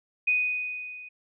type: tone with level ramp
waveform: sine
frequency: 2489 Hz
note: D#7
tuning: in tune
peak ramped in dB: -19 to -41 dBFS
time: 0.27-1.09 s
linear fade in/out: 10 ms
effects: none